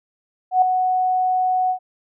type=tone with ADSR envelope; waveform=sine; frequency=740 Hz; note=F#5; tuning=in tune; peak=-9 dBFS; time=0.51-1.79 s; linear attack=110 ms; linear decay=3 ms; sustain=-7 dB; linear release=90 ms; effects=none